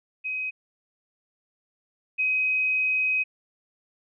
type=tone pair in turn; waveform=sine; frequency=2525 / 2525 Hz; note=D#7 / D#7; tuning=+25 / +25 cents; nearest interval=unison; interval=0 cents; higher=neither; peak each=-27 / -21 dBFS; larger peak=second; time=0.24-0.51 / 2.18-3.24 s; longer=second; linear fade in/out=20 ms; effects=none